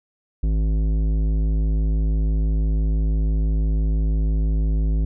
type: tone with tanh clipping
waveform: sine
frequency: 53 Hz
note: G#1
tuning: 36 cents sharp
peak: -19 dBFS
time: 0.43-5.05 s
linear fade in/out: 5 ms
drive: 13 dB
effects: none